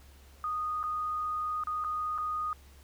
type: tone with dropouts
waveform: sine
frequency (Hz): 1237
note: D#6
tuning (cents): -10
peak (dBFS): -30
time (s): 0.44-2.53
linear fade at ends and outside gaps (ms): 1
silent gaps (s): 0.83-0.838 / 1.637-1.671 / 1.84-1.846 / 2.179-2.184
effects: added 69 Hz sine -53 dBFS peak until 2.83 s + pink hiss -60 dBFS RMS until 2.83 s